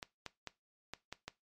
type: clicks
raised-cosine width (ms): 0.2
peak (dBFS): -24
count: 6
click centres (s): 0.028 / 0.263 / 0.473 / 0.936 / 1.126 / 1.28
effects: noise-tail reverb RT60 0.2 s tail -18 dB re dry + MP3 96 kbps